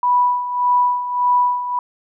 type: tone with tremolo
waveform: sine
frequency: 984 Hz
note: B5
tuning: 7 cents flat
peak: -11 dBFS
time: 0.03-1.79 s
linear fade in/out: 2 ms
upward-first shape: sine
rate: 1.7 Hz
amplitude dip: 70%
effects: none